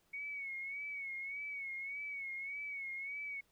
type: tone with vibrato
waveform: sine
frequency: 2220 Hz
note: C#7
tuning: 2 cents sharp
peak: -40 dBFS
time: 0.13-3.41 s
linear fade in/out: 10 ms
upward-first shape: sine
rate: 1.7 Hz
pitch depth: 65 cents each way
effects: pink hiss -74 dBFS RMS until 3.51 s